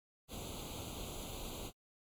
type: noise with comb filter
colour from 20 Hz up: pink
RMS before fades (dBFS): -45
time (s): 0.28-1.72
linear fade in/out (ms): 50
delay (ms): 0.28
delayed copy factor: +0.95
effects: AAC 64 kbps